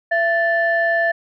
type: tone pair together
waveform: sine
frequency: 672.3 / 1759 Hz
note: E5 / A6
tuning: +34 / -1 cents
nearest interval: octave + perfect fourth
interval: 1665 cents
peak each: -17 dBFS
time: 0.11-1.12 s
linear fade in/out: 10 ms
effects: tanh soft clip ceiling -8 dBFS